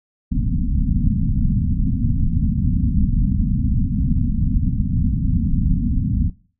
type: low-pass noise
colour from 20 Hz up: pink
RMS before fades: -18 dBFS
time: 0.31-6.3 s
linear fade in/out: 10 ms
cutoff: 260 Hz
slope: 96 dB/octave
effects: noise-tail reverb RT60 0.4 s tail -19 dB re dry